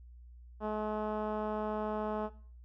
10% pulse tone with low-pass filter, 213.5 Hz, G#3, 48 cents sharp, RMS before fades -35 dBFS, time 0.6-2.3 s, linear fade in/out 50 ms, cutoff 1000 Hz, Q 0.86, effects noise-tail reverb RT60 0.5 s tail -18 dB re dry + added 60 Hz sine -50 dBFS peak until 2.64 s

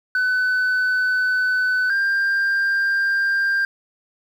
sine tone pair in turn, 1505 / 1591.4 Hz, F#6 / G6, +29 / +26 cents, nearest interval minor second, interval 97 cents, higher second, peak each -14 dBFS, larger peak neither, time 0.15-1.9 / 1.9-3.65 s, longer neither, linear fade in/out 2 ms, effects tanh soft clip ceiling -16 dBFS + 8-bit

